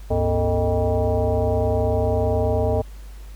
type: tone with frequency modulation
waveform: sine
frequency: 274.6 Hz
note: C#4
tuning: 16 cents flat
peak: -17 dBFS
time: 0.1-2.82 s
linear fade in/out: 10 ms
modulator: 173 Hz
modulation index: 2.6
effects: added 50 Hz sine -35 dBFS peak until 3.35 s + pink hiss -51 dBFS RMS until 3.35 s